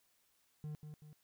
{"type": "tone with echo", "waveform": "triangle", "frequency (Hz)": 151.3, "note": "D#3", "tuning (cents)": -48, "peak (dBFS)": -39, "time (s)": [0.64, 0.75], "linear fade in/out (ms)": 0, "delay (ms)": 190, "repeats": 2, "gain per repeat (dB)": -6, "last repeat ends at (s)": 1.13, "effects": ["white hiss -75 dBFS RMS until 1.23 s"]}